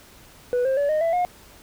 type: tone with pitch steps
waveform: sine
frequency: 492 / 530.4 / 571.7 / 616.3 / 664.4 / 716.2 Hz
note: B4 / C5 / D5 / D#5 / E5 / F5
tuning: -7 / +23 / -47 / -17 / +13 / +43 cents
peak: -16 dBFS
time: 0.53-1.25 s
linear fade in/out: 0 ms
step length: 120 ms
effects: tanh soft clip ceiling -18 dBFS + pink hiss -49 dBFS RMS until 1.62 s